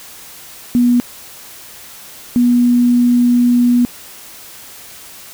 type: tone pair in turn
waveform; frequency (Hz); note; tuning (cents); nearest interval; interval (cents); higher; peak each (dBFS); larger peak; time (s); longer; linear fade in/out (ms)
sine; 242.9 / 242.9; B3 / B3; -29 / -29; unison; 0; neither; -8 / -8; neither; 0.75-1 / 2.36-3.85; second; 0
effects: white hiss -36 dBFS RMS until 5.33 s